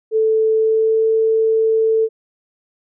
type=tone with pitch glide; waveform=sine; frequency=440 to 444.1 Hz; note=A4 to A4; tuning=0 to +16 cents; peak=-12 dBFS; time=0.11-2.09 s; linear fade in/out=50 ms; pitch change=+16 cents; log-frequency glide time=0.53-1.07 s; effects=none